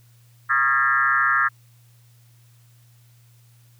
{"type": "tone with frequency modulation", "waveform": "sine", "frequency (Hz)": 1500, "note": "F#6", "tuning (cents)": 23, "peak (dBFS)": -16, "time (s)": [0.49, 1.49], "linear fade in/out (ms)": 20, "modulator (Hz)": 133, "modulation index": 2.5, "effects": ["added 118 Hz sine -51 dBFS peak until 3.79 s", "white hiss -61 dBFS RMS until 3.79 s"]}